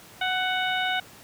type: harmonic tone with a mistuned harmonic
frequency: 740 Hz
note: F#5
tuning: in tune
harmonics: 1 / 2 / 3 / 4 / 5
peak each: -28 / -28 / -32 / -32 / -33 dBFS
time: 0.21-1 s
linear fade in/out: 5 ms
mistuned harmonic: 2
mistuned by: +15 cents
effects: pink hiss -48 dBFS RMS until 1.23 s + high-pass 100 Hz 12 dB/octave